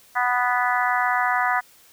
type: harmonic tone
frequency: 246.9 Hz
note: B3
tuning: in tune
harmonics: 3 / 4 / 5 / 6 / 7 / 8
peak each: -24 / -25 / -26 / -27 / -27 / -28 dBFS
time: 0.15-1.61 s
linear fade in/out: 20 ms
effects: white hiss -53 dBFS RMS until 1.92 s